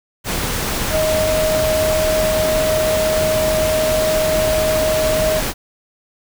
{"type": "tone in noise", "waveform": "sine", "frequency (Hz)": 626, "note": "D#5", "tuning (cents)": 10, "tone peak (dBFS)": -15, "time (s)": [0.9, 5.42], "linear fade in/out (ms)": 50, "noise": "pink", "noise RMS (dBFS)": -21, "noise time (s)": [0.24, 5.54], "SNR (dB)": 3, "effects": []}